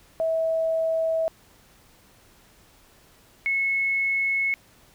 sine tone pair in turn, 649 / 2190 Hz, E5 / C#7, -27 / -22 cents, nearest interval octave + major sixth, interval 2105 cents, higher second, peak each -21 dBFS, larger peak neither, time 0.2-1.28 / 3.46-4.54 s, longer neither, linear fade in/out 0 ms, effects pink hiss -56 dBFS RMS until 4.94 s

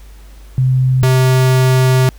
sine / square tone pair in turn, 129.5 / 129.5 Hz, C3 / C3, -17 / -17 cents, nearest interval unison, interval 0 cents, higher neither, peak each -9 dBFS, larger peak neither, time 0.58-1.03 / 1.03-2.09 s, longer second, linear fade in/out 0 ms, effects added 50 Hz sine -34 dBFS peak until 2.18 s + pink hiss -47 dBFS RMS until 2.18 s

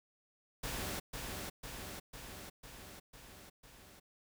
pink noise with echo, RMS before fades -40 dBFS, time 0.63-1 s, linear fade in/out 10 ms, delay 500 ms, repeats 6, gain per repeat -3 dB, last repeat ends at 4 s, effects none

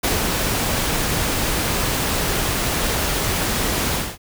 pink noise with ADSR envelope, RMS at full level -19 dBFS, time 0.03-4.18 s, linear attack 13 ms, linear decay 170 ms, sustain -2 dB, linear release 230 ms, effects none

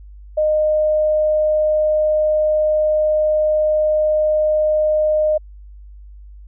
sine tone, 614 Hz, D#5, 23 cents flat, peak -13 dBFS, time 0.37-5.38 s, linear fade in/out 10 ms, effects added 50 Hz sine -36 dBFS peak until 6.47 s

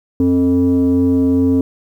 sine tone with frequency modulation, 266.7 Hz, C4, 33 cents sharp, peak -9 dBFS, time 0.2-1.61 s, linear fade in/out 2 ms, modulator 177 Hz, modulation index 0.62, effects tanh soft clip ceiling -7 dBFS + 8-bit

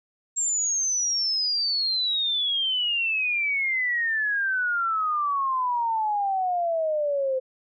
sine exponential sweep, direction down, 7520 to 514 Hz, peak -22 dBFS, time 0.36-7.4 s, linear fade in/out 20 ms, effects none

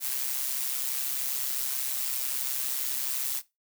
blue noise with amplitude modulation, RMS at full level -28 dBFS, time 0-3.42 s, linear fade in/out 50 ms, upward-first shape sine, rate 132 Hz, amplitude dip 60%, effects noise-tail reverb RT60 0.2 s tail -17 dB re dry

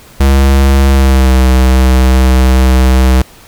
square tone with pitch glide, 67.9 to 64.46 Hz, C#2 to C2, -35 to -25 cents, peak -5 dBFS, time 0.2-3.22 s, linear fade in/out 5 ms, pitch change -90 cents, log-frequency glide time 0.89-1.36 s, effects pink hiss -38 dBFS RMS until 3.47 s

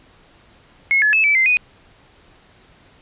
sine tone with pitch steps, 2173 / 1709 / 2606 / 2310 / 2079 / 2483 Hz, C#7 / G#6 / E7 / D7 / C7 / D#7, -35 / +49 / -20 / -29 / -12 / -4 cents, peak -12 dBFS, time 0.91-1.57 s, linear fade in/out 0 ms, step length 110 ms, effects pink hiss -51 dBFS RMS until 3.01 s + resampled to 8000 Hz

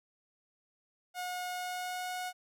sawtooth tone with pitch glide, 723 to 729.7 Hz, F#5 to F#5, -40 to -24 cents, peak -32 dBFS, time 1.14-2.33 s, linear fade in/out 50 ms, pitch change +16 cents, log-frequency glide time 1.5-2.11 s, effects none

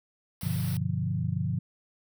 white band-stop noise, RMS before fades -42 dBFS, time 0.41-0.77 s, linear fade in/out 2 ms, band 5800 to 8200 Hz, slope 96 dB/octave
sine chord, G dominant seventh, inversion none, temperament equal, 98 / 123.47 / 146.83 / 174.61 Hz, G2 / B2 / D3 / F3, 0 / 0 / 0 / 0 cents, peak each -32 dBFS, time 0.43-1.59 s, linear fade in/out 5 ms
effects none

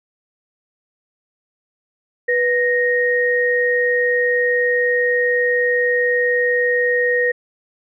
sine tone pair together, 490.6 / 1864 Hz, B4 / A#6, -12 / -1 cents, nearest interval octave + major seventh, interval 2311 cents, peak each -17 dBFS, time 2.28-7.32 s, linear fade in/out 10 ms, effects none

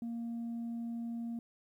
sine tone, 233.1 Hz, A#3, in tune, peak -34 dBFS, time 0.02-1.39 s, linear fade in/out 2 ms, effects tanh soft clip ceiling -35 dBFS + 12-bit

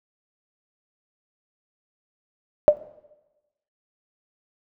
sine tone with exponential decay, 598 Hz, D5, 31 cents sharp, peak -4 dBFS, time 2.68-2.77 s, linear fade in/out 0 ms, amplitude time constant 18 ms, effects noise-tail reverb RT60 1.0 s tail -18 dB re dry

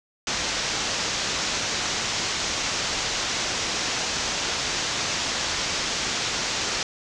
white low-pass noise, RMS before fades -27 dBFS, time 0.27-6.83 s, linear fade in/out 2 ms, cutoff 6800 Hz, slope 48 dB/octave, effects none

